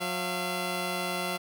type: tone pair together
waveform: 10% pulse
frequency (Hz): 180.53 / 682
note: F#3 / F5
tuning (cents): -42 / -41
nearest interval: octave + major seventh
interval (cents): 2301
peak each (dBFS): -24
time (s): 0-1.38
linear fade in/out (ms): 20
effects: none